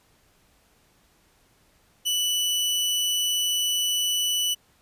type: tone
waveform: sawtooth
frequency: 2969 Hz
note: F#7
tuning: 5 cents sharp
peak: -19 dBFS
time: 2.05-4.55 s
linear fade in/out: 20 ms
effects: pink hiss -62 dBFS RMS until 4.81 s + resampled to 32000 Hz